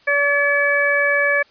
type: harmonic tone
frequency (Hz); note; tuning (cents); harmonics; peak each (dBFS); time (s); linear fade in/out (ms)
572; D5; -46; 1 / 2 / 3 / 4; -20 / -27 / -17 / -21; 0.07-1.43; 10
effects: white hiss -53 dBFS RMS until 1.5 s + resampled to 11025 Hz